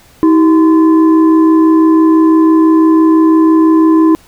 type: tone with frequency modulation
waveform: sine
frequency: 320 Hz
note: D#4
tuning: 49 cents sharp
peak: -4 dBFS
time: 0.23-4.15 s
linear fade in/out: 0 ms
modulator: 706 Hz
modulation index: 0.46
effects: pink hiss -44 dBFS RMS until 4.27 s